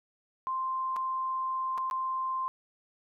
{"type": "tone with dropouts", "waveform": "sine", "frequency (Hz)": 1046, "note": "C6", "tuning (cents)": -1, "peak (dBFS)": -29, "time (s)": [0.47, 2.48], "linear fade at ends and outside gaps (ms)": 0, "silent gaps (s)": [[0.962, 0.966], [1.777, 1.781], [1.9, 1.911]], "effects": []}